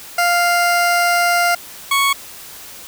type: tone pair in turn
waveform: 20% pulse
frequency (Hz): 698.5 / 1108.8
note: F5 / C#6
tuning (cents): 0 / 0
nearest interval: minor sixth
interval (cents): 800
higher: second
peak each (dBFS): -8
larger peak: neither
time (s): 0.18-1.55 / 1.91-2.13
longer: first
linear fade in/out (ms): 5
effects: white hiss -36 dBFS RMS until 2.87 s